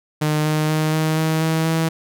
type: tone with pitch steps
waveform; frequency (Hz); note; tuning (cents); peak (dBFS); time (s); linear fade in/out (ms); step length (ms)
sawtooth; 152.4 / 153.99 / 155.6 / 157.23 / 158.87 / 160.53 / 162.21; D#3 / D#3 / D#3 / D#3 / D#3 / E3 / E3; -36 / -18 / 0 / +18 / +36 / -46 / -28; -13; 0.21-1.89; 10; 240
effects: none